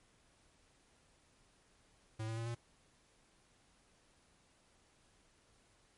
square tone with pitch steps, 110.1 / 112.54 / 115.04 / 117.59 Hz, A2 / A2 / A#2 / A#2, +2 / +40 / -22 / +16 cents, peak -39 dBFS, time 2.19-2.55 s, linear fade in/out 10 ms, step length 90 ms, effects pink hiss -70 dBFS RMS until 5.97 s + MP3 48 kbps

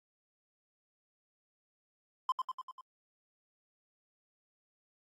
triangle tone with echo, 1035 Hz, C6, 19 cents flat, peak -25 dBFS, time 2.29-2.32 s, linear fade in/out 2 ms, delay 98 ms, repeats 5, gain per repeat -4 dB, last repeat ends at 2.81 s, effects AAC 48 kbps

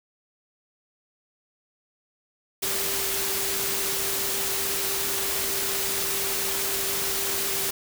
sine tone in noise, 392 Hz, G4, in tune, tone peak -36 dBFS, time 2.62-7.71 s, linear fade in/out 10 ms, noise white, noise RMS -27 dBFS, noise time 2.62-7.71 s, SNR -12 dB, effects none

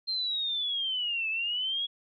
sine linear two-way sweep, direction down then up, 4186 to 2592 to 3354 Hz, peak -28 dBFS, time 0.07-1.87 s, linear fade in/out 20 ms, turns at 1.29 s, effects none

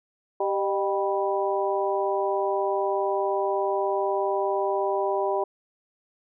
harmonic tone with a mistuned harmonic, 196 Hz, G3, in tune, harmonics 2 / 3 / 4 / 5, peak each -26 / -28 / -29 / -30 dBFS, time 0.4-5.44 s, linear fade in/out 5 ms, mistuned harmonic 3, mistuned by +60 cents, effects none

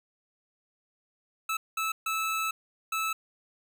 25% pulse tone bursts at uneven times, 1308 Hz, E6, 14 cents flat, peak -24 dBFS, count 4, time 1.49-1.57 / 1.77-1.92 / 2.06-2.51 / 2.92-3.13 s, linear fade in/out 5 ms, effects none

